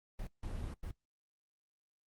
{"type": "noise bursts at uneven times", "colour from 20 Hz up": "brown", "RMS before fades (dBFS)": -41, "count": 3, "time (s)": [[0.19, 0.27], [0.43, 0.74], [0.83, 0.91]], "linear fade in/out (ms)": 2, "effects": ["noise-tail reverb RT60 0.1 s tail -20 dB re dry", "Opus 24 kbps"]}